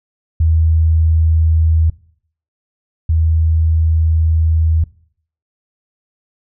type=tone pair in turn; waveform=sine; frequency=80.4 / 80.4 Hz; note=E2 / E2; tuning=-43 / -43 cents; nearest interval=unison; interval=0 cents; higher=neither; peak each=-9 / -10 dBFS; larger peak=first; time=0.4-1.9 / 3.09-4.84 s; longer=second; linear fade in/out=5 ms; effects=noise-tail reverb RT60 0.6 s tail -21 dB re dry